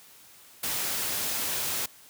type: noise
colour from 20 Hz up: white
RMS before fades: -30 dBFS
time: 0.63-1.86 s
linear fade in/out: 5 ms
effects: white hiss -53 dBFS RMS until 2.09 s + high-pass 60 Hz 12 dB/octave